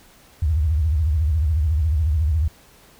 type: tone with vibrato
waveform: sine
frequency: 77.2 Hz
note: D#2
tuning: 13 cents flat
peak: -16 dBFS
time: 0.42-2.48 s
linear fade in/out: 5 ms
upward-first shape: sine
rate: 14 Hz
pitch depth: 190 cents each way
effects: pink hiss -51 dBFS RMS until 2.99 s